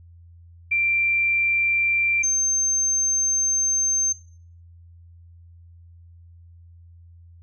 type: tone pair in turn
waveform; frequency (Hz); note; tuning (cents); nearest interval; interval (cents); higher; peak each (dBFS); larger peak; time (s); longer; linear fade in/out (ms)
sine; 2360 / 6300; D7 / G8; +8 / +8; octave + perfect fourth; 1700; second; -18; neither; 0.71-2.23 / 2.23-4.13; second; 10
effects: noise-tail reverb RT60 0.5 s tail -19 dB re dry + added 85 Hz sine -45 dBFS peak until 7.42 s